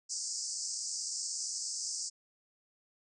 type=band-pass noise; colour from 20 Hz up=pink; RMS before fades=-38 dBFS; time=0.09-2.1 s; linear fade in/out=20 ms; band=4800 to 8400 Hz; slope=96 dB/octave; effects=none